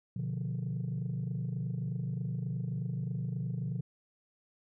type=chord; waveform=sine; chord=B diminished; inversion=none; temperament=equal; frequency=123.47 / 146.83 / 174.61 Hz; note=B2 / D3 / F3; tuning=0 / 0 / 0 cents; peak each=-34 / -36 / -36 dBFS; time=0.16-3.81 s; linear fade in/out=5 ms; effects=tanh soft clip ceiling -28 dBFS